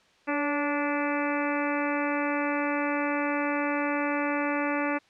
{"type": "harmonic tone with a mistuned harmonic", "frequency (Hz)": 291, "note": "D4", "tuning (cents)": -16, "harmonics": [1, 2, 3, 4, 5, 6, 7, 8, 9], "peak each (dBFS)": [-29, -32, -34, -35, -36, -37, -37, -38, -39], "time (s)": [0.27, 4.99], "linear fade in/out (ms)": 20, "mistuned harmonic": 2, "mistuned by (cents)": -32, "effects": ["white hiss -61 dBFS RMS until 5.09 s", "low-pass 4000 Hz 12 dB/octave"]}